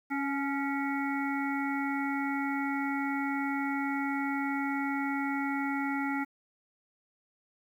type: harmonic tone with a mistuned harmonic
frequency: 277.2 Hz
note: C#4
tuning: in tune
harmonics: 1 / 3 / 5 / 7 / 8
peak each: -31 / -36 / -38 / -39 / -40 dBFS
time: 0.1-6.25 s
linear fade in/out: 20 ms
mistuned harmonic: 3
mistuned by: +27 cents
effects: 10-bit